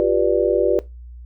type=chord; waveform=sine; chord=G dominant seventh; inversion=third; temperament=just; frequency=352.8 / 392 / 490 / 588 Hz; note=F4 / G4 / B4 / D5; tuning=+18 / 0 / -14 / +2 cents; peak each=-20 dBFS; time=0-0.79 s; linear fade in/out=0 ms; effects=noise-tail reverb RT60 0.2 s tail -18 dB re dry + added 60 Hz sine -35 dBFS peak until 1.25 s